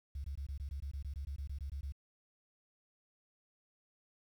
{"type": "tone bursts", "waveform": "sine", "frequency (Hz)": 69.4, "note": "C#2", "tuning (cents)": 3, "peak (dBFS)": -38, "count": 16, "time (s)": [0.15, 1.922], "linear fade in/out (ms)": 5, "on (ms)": 92, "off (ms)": 20, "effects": ["11-bit"]}